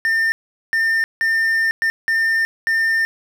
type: tone bursts at uneven times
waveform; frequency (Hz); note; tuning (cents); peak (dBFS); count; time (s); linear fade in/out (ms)
triangle; 1805; A6; +44; -13; 6; 0.05-0.32 / 0.73-1.04 / 1.21-1.71 / 1.82-1.9 / 2.08-2.45 / 2.67-3.05; 0
effects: 8-bit